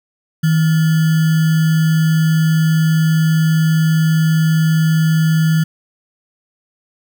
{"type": "tone with sample-and-hold", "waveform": "sine", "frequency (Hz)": 160, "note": "D#3", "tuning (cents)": 49, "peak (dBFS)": -10, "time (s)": [0.43, 5.64], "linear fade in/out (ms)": 10, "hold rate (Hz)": 1575, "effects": []}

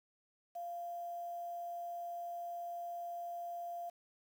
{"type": "tone with quantisation", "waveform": "sine", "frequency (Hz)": 693, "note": "F5", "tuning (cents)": -14, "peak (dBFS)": -40, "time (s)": [0.55, 3.9], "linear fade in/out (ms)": 10, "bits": 10, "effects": []}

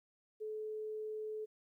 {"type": "tone", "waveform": "sine", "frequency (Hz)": 431.1, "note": "A4", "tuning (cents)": -35, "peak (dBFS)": -39, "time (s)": [0.4, 1.46], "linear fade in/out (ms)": 20, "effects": ["13-bit"]}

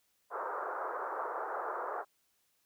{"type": "band-pass noise", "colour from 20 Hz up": "white", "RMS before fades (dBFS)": -38, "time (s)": [0.3, 2.05], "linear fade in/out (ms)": 50, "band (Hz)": [390, 1400], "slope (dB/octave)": 48, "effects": ["white hiss -75 dBFS RMS until 2.65 s"]}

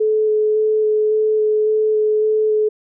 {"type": "tone with vibrato", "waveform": "sine", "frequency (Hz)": 430, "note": "A4", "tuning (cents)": -40, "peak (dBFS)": -13, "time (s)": [0, 2.69], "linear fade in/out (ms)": 10, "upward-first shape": "square", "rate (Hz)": 1.8, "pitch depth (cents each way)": 8, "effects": []}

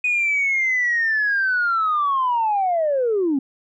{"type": "linear sweep", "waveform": "sine", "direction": "down", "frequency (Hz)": [2489, 257.8], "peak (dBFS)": -16, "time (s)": [0.04, 3.39], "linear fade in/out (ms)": 5, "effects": ["tanh soft clip ceiling -13 dBFS"]}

